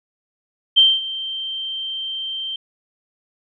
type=tone with ADSR envelope; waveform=sine; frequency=3136 Hz; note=G7; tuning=in tune; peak=-7 dBFS; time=0.76-2.56 s; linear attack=21 ms; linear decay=220 ms; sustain=-17 dB; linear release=3 ms; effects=none